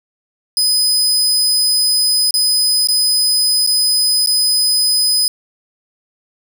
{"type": "tone with dropouts", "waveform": "sawtooth", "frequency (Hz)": 5010, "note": "D#8", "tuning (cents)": 11, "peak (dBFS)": -9, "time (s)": [0.57, 5.28], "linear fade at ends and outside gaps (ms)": 1, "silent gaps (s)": [[2.308, 2.34], [2.872, 2.886], [3.665, 3.673], [4.261, 4.272]], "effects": []}